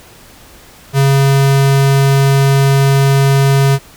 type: tone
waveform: square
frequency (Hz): 137.4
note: C#3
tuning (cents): -15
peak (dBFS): -8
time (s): 0.93-3.79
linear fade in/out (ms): 50
effects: pink hiss -40 dBFS RMS until 3.96 s